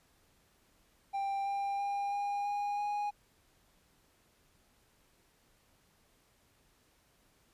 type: tone with pitch steps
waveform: triangle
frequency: 790 / 796.9 / 803.8 / 810.8 / 817.9 / 825 Hz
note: G5 / G5 / G5 / G#5 / G#5 / G#5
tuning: +13 / +28 / +43 / -42 / -27 / -12 cents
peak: -30 dBFS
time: 1.13-3.11 s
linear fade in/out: 20 ms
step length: 330 ms
effects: pink hiss -69 dBFS RMS until 7.53 s + resampled to 32000 Hz